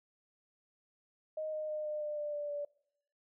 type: tone with pitch steps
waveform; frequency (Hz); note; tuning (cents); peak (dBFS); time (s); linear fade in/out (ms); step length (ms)
sine; 622.3 / 616.2 / 610.2 / 604.2 / 598.3 / 592.5 / 586.7 / 581; D#5 / D#5 / D#5 / D5 / D5 / D5 / D5 / D5; 0 / -17 / -34 / +49 / +32 / +15 / -2 / -19; -35; 1.37-2.65; 5; 160
effects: noise-tail reverb RT60 0.7 s tail -22 dB re dry